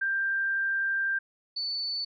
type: tone pair in turn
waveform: sine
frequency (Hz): 1583 / 4488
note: G6 / C#8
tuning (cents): +17 / +21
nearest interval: octave + tritone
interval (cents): 1804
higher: second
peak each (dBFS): -25 / -29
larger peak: first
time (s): 0.01-1.19 / 1.56-2.05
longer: first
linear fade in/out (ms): 10
effects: none

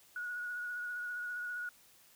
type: tone with vibrato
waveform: sine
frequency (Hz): 1457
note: F#6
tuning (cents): -27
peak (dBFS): -37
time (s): 0.16-1.69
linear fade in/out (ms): 2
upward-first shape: triangle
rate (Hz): 15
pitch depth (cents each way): 26
effects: white hiss -63 dBFS RMS until 2.15 s

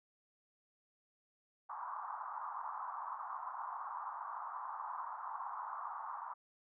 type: band-pass noise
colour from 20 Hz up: pink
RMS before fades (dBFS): -44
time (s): 1.69-6.34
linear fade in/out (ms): 10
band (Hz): 880 to 1200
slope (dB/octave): 48
effects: none

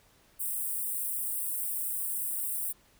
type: high-pass noise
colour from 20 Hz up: white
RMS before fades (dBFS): -33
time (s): 0.39-2.73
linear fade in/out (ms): 20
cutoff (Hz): 8200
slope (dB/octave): 96
effects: pink hiss -63 dBFS RMS until 2.99 s

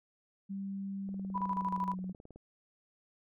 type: tone with pitch glide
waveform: sine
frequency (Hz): 196 to 185.32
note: G3 to F#3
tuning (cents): 0 to +3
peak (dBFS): -36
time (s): 0.49-2.13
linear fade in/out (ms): 20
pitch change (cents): -97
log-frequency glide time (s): 1.03-1.8
type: click train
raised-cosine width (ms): 2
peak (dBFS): -38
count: 25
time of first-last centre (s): 1.09-2.36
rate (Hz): 18.9
type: tone with tremolo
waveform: sine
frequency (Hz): 987.8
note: B5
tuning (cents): 0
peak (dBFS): -30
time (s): 1.34-1.95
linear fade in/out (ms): 20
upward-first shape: square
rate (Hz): 13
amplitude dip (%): 70
effects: none

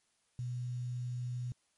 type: tone with quantisation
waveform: sine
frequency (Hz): 123.47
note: B2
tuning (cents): 0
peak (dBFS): -35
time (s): 0.39-1.52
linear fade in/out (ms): 0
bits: 10
effects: white hiss -75 dBFS RMS until 1.77 s + MP3 48 kbps

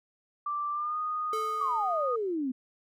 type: tone with pitch glide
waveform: sine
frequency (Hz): 1174.7 to 1236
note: D6 to D#6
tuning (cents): 0 to -12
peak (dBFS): -29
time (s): 0.46-2.16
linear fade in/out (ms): 5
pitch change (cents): +88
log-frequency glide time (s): 0.72-0.98
type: tone with exponential decay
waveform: square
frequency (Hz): 438.4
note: A4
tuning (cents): -6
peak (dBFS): -32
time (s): 1.33-2.35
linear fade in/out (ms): 2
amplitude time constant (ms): 220
type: exponential sweep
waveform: sine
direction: down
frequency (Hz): 1200 to 246.9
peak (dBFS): -28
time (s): 1.6-2.52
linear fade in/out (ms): 10
effects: none

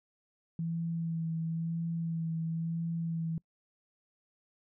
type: tone with vibrato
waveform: sine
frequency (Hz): 164.81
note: E3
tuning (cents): 0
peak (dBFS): -31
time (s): 0.59-3.38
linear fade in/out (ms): 2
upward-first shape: sine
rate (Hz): 0.98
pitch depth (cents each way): 21
effects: noise-tail reverb RT60 0.1 s tail -25 dB re dry

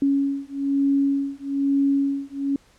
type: beating tone pair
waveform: sine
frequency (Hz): 277.2 / 278.3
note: C#4 / C#4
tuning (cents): 0 / +7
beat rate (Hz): 1.1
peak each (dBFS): -22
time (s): 0.02-2.56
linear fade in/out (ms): 2
effects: pink hiss -57 dBFS RMS until 2.78 s + low-pass 9000 Hz 12 dB/octave

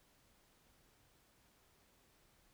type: silence
effects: pink hiss -71 dBFS RMS until 2.53 s

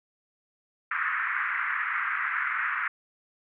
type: band-pass noise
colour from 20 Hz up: pink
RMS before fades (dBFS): -29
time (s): 0.91-2.88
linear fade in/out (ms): 5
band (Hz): 1200 to 2100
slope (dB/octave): 48
effects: none

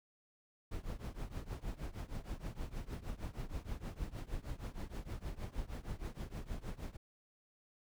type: noise with tremolo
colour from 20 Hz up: brown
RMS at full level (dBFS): -39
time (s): 0.71-6.97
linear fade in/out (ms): 10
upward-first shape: triangle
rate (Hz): 6.4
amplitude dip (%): 95
effects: none

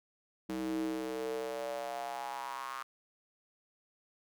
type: tone with high-pass filter sweep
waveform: square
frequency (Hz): 63.9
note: C2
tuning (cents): -40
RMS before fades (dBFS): -38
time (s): 0.49-2.83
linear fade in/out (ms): 5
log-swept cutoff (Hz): 260 to 1200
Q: 5.3
effects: none

